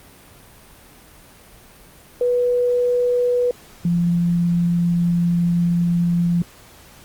sine tone pair in turn, 490 / 172.39 Hz, B4 / F3, -14 / -22 cents, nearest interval octave + tritone, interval 1808 cents, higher first, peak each -15 dBFS, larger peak neither, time 2.21-3.51 / 3.85-6.42 s, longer second, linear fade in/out 2 ms, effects pink hiss -46 dBFS RMS until 7.04 s + Opus 32 kbps

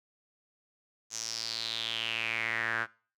sawtooth tone with band-pass filter sweep, 113.6 Hz, A#2, 44 cents flat, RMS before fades -34 dBFS, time 1.1-2.87 s, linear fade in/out 50 ms, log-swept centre 6400 to 1500 Hz, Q 5.7, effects noise-tail reverb RT60 0.4 s tail -22 dB re dry

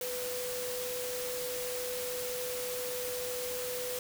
sine tone in noise, 497.5 Hz, B4, 13 cents sharp, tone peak -36 dBFS, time 0.01-3.99 s, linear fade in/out 2 ms, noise white, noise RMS -39 dBFS, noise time 0.01-3.99 s, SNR 0 dB, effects none

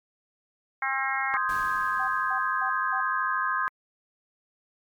harmonic tone, 268.2 Hz, C4, 43 cents sharp, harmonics 3 / 4 / 5 / 6 / 7 / 8, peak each -32 / -32 / -32 / -32 / -32 / -32 dBFS, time 0.82-1.37 s, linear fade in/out 2 ms
sine chord, Ab major seventh, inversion first, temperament equal, 1046.5 / 1244.5 / 1568 / 1661.2 Hz, C6 / Eb6 / G6 / Ab6, 0 / 0 / 0 / 0 cents, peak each -28 / -29 / -31 / -31 dBFS, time 1.34-3.68 s, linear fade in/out 0 ms
pink noise with exponential decay, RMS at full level -42 dBFS, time 1.49-3.38 s, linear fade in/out 2 ms, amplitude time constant 410 ms
sine tone bursts, 770 Hz, G5, 31 cents flat, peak -32 dBFS, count 4, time 1.99-3.01 s, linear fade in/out 10 ms, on 90 ms, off 220 ms
effects MP3 96 kbps

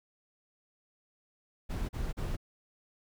brown noise bursts, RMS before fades -34 dBFS, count 3, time 1.69-2.368 s, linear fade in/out 20 ms, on 200 ms, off 39 ms, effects none

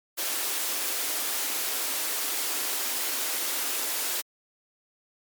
white high-pass noise, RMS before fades -29 dBFS, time 0.17-4.22 s, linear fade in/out 20 ms, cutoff 250 Hz, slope 96 dB/octave, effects MP3 96 kbps

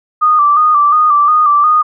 sine tone with vibrato, 1200 Hz, D6, 37 cents sharp, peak -6 dBFS, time 0.21-1.83 s, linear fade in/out 20 ms, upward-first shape square, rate 2.8 Hz, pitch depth 47 cents each way, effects none

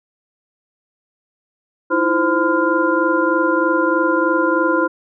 sine tone cluster, 317.3 / 340.5 / 520 / 1018 / 1405 Hz, D#4 / F4 / C5 / C6 / F6, +34 / -44 / -11 / -48 / +10 cents, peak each -20 dBFS, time 1.9-4.88 s, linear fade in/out 20 ms, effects none

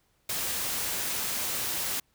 white noise, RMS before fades -31 dBFS, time 0.29-2 s, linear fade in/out 5 ms, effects pink hiss -70 dBFS RMS until 2.14 s

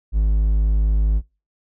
triangle tone, 52.3 Hz, G#1, 13 cents sharp, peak -12 dBFS, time 0.12-1.22 s, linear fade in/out 50 ms, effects noise-tail reverb RT60 0.3 s tail -25 dB re dry

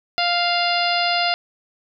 harmonic tone, 698.5 Hz, F5, in tune, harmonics 1 / 2 / 3 / 4 / 5 / 6 / 7, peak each -21 / -26 / -27 / -25 / -29 / -27 / -26 dBFS, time 0.18-1.34 s, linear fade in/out 0 ms, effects none

